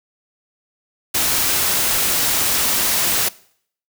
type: noise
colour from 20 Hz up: white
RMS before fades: -18 dBFS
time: 1.14-3.29 s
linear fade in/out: 10 ms
effects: noise-tail reverb RT60 0.6 s tail -21 dB re dry